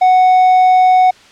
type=tone; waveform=triangle; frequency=740 Hz; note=F#5; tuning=in tune; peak=-4 dBFS; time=0.01-1.11 s; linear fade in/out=10 ms; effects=white hiss -43 dBFS RMS until 1.31 s + low-pass 5000 Hz 12 dB/octave